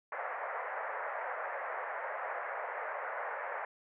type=band-pass noise; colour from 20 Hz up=pink; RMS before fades=-39 dBFS; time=0.12-3.65 s; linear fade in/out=2 ms; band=510 to 2000 Hz; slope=48 dB/octave; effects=none